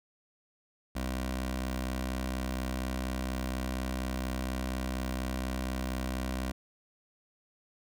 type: tone with notch filter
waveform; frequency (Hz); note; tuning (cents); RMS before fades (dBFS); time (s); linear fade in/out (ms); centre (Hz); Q
15% pulse; 64.2; C2; -32; -34; 0.95-6.52; 10; 140; 1.9
effects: none